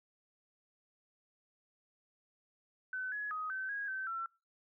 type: tone with pitch steps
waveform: sine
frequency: 1515 / 1685 / 1255 / 1536 / 1645 / 1542 / 1348 Hz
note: F#6 / G#6 / D#6 / G6 / G#6 / G6 / E6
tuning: +40 / +25 / +15 / -36 / -17 / -29 / +38 cents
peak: -36 dBFS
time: 2.93-4.26 s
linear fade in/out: 2 ms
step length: 190 ms
effects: noise-tail reverb RT60 0.3 s tail -25 dB re dry